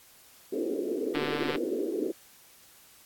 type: band-pass noise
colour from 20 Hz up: pink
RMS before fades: -31 dBFS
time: 0.52-2.12 s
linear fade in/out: 10 ms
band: 270 to 480 Hz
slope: 48 dB/octave
type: click train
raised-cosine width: 0.3 ms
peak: -17 dBFS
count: 61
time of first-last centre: 1.15-1.558 s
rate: 147 Hz
effects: white hiss -56 dBFS RMS until 3.05 s + AAC 64 kbps